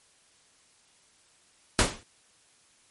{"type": "noise with exponential decay", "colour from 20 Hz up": "pink", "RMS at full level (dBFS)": -17, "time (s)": [1.79, 2.03], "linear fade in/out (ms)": 0, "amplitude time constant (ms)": 51, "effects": ["white hiss -62 dBFS RMS until 2.9 s", "MP3 48 kbps"]}